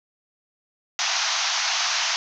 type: band-pass noise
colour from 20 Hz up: white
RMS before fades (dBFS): -24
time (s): 0.99-2.16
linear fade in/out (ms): 0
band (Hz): 660 to 6500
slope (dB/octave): 96
effects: none